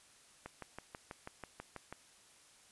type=click train; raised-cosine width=0.5 ms; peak=-29 dBFS; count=10; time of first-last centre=0.46-1.926 s; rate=6.14 Hz; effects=white hiss -63 dBFS RMS until 2.71 s + resampled to 24000 Hz